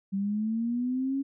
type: linear sweep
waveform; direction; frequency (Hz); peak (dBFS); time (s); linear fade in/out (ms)
sine; up; 192.3 to 277.2; -26; 0.12-1.23; 20
effects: none